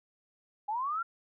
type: linear sweep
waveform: sine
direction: up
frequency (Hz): 806 to 1400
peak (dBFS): -30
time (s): 0.68-1.03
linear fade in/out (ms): 10
effects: none